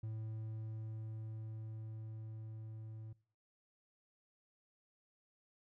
triangle tone with level ramp, 110 Hz, A2, in tune, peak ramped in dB -38 to -44 dBFS, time 0.03-3.13 s, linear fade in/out 5 ms, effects noise-tail reverb RT60 0.5 s tail -23 dB re dry

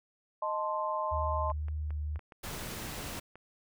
sine chord, A diminished, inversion second, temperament equal, 622.3 / 880 / 1046.5 Hz, Eb5 / A5 / C6, 0 / 0 / 0 cents, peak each -35 / -36 / -33 dBFS, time 0.42-1.52 s, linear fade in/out 5 ms
sine tone with vibrato, 75.6 Hz, D#2, 49 cents flat, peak -32 dBFS, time 1.11-2.19 s, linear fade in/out 20 ms, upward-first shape sine, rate 2 Hz, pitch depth 16 cents each way
clicks, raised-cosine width 0.5 ms, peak -35 dBFS, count 11, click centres 1.501 / 1.684 / 1.906 / 2.159 / 2.193 / 2.322 / 2.449 / 2.578 / 2.738 / 3.169 / 3.356 s
pink noise, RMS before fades -40 dBFS, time 2.43-3.2 s, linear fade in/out 10 ms
effects none

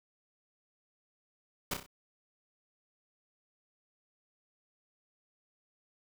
pink noise with echo, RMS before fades -33 dBFS, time 1.71-1.74 s, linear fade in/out 5 ms, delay 31 ms, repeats 4, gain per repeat -6 dB, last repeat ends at 1.864 s, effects none

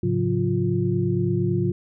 sine tone cluster, 106.8 / 135.7 / 179.5 / 351.3 Hz, G#2 / C#3 / F3 / F4, +49 / -36 / +48 / +10 cents, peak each -25 dBFS, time 0.03-1.72 s, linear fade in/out 5 ms, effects none

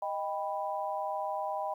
sine chord, Eb augmented, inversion none, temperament equal with one note detuned, 622.3 / 790.4 / 987.8 Hz, Eb5 / G5 / B5, 0 / +14 / 0 cents, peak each -36 / -35 / -37 dBFS, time 0.02-1.74 s, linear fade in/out 5 ms, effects 11-bit

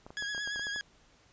clicks, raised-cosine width 1 ms, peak -32 dBFS, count 10, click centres 0.065 / 0.105 / 0.224 / 0.348 / 0.379 / 0.475 / 0.56 / 0.595 / 0.669 / 0.761 s
sawtooth tone with vibrato, 1661.2 Hz, G#6, in tune, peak -30 dBFS, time 0.17-0.81 s, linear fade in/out 0 ms, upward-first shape triangle, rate 8.9 Hz, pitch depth 41 cents each way
effects pink hiss -63 dBFS RMS until 1.32 s + resampled to 16000 Hz

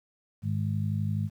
harmonic tone, 51.91 Hz, G#1, in tune, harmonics 2 / 3 / 4, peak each -28 / -32 / -34 dBFS, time 0.42-1.3 s, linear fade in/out 50 ms, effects 10-bit

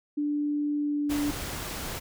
sine tone with pitch glide, 293.7 to 291.7 Hz, D4 to D4, 0 to -12 cents, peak -25 dBFS, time 0.17-1.31 s, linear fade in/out 10 ms, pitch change -12 cents, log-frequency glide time 0.76-1.12 s
pink noise, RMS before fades -35 dBFS, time 1.09-2 s, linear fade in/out 20 ms
effects none

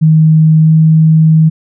sine tone with pitch glide, 157.6 to 158.7 Hz, D#3 to D#3, +23 to +35 cents, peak -3 dBFS, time 0.01-1.5 s, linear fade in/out 20 ms, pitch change +12 cents, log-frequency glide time 0.62-0.7 s, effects none

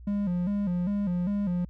triangle tone with vibrato, 189.7 Hz, F#3, 43 cents sharp, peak -23 dBFS, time 0.07-1.65 s, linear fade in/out 5 ms, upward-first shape square, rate 2.5 Hz, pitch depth 120 cents each way, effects added 60 Hz sine -43 dBFS peak until 1.69 s

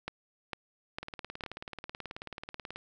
two click trains, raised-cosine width 0.3 ms, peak -19 / -24 dBFS, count 4 / 33, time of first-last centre 0.08-1.437 / 1.03-2.76 s, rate 2.21 / 18.5 Hz, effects none

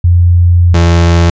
sine / 35% pulse tone pair in turn, 87.31 / 84.92 Hz, F2 / F2, 0 / -48 cents, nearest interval unison, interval 48 cents, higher first, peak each -3 dBFS, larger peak neither, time 0.04-0.74 / 0.74-1.3 s, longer first, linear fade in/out 5 ms, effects resampled to 16000 Hz

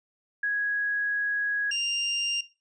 sine / 30% pulse tone pair in turn, 1661.2 / 2794 Hz, G#6 / F7, 0 / 0 cents, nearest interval major sixth, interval 900 cents, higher second, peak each -24 / -23 dBFS, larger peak second, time 0.43-1.71 / 1.71-2.41 s, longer first, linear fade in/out 5 ms, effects noise-tail reverb RT60 0.3 s tail -17 dB re dry + resampled to 22050 Hz

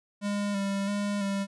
square tone with vibrato, 200.7 Hz, G3, 41 cents sharp, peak -28 dBFS, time 0.21-1.47 s, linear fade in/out 50 ms, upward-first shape square, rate 1.5 Hz, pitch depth 26 cents each way, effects resampled to 24000 Hz

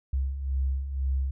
sine beating tone pair, 65.4 / 67.4 Hz, C2 / C#2, 0 / -48 cents, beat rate 2 Hz, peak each -33 / -26 dBFS, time 0.13-1.31 s, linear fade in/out 5 ms, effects none

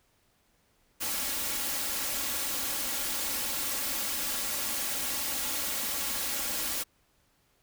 white noise with comb filter, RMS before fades -32 dBFS, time 1-6.84 s, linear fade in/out 20 ms, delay 3.6 ms, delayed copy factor +0.6, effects pink hiss -69 dBFS RMS until 7.62 s

